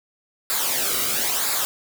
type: noise with flanger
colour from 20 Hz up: white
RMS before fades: -23 dBFS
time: 0.5-1.65 s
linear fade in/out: 0 ms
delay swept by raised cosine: 0.33 to 1.18 ms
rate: 1 Hz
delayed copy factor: -0.65
effects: none